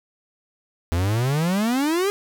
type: exponential sweep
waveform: 45% pulse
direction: up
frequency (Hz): 81.2 to 415.3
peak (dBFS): -19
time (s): 0.92-2.1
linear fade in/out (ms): 0
effects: none